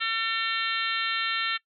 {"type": "harmonic tone with a mistuned harmonic", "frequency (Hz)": 450, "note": "A4", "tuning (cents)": 39, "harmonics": [3, 4, 5, 6, 7, 8, 9], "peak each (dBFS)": [-31, -32, -33, -34, -34, -35, -36], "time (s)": [0, 1.58], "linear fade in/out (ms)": 20, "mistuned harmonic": 6, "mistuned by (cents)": 26, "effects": ["noise-tail reverb RT60 0.1 s tail -21 dB re dry"]}